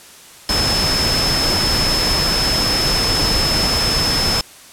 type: tone in noise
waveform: sine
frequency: 5230 Hz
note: E8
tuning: 15 cents flat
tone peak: -17 dBFS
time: 0.49-4.41 s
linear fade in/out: 2 ms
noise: pink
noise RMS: -19 dBFS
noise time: 0.49-4.41 s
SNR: -1 dB
effects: white hiss -41 dBFS RMS until 4.72 s + low-pass 11000 Hz 12 dB/octave